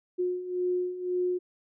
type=beating tone pair; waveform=sine; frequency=359.5 / 361.4 Hz; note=F#4 / F#4; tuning=-50 / -41 cents; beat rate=1.9 Hz; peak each=-33 / -28 dBFS; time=0.18-1.39 s; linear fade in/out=20 ms; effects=none